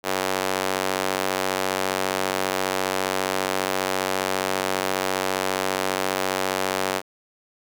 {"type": "tone with high-pass filter", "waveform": "square", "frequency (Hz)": 47.39, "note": "F#1", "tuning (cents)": 42, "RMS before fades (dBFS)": -25, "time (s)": [0.03, 7.02], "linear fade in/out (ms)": 50, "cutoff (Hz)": 500, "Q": 0.86, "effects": []}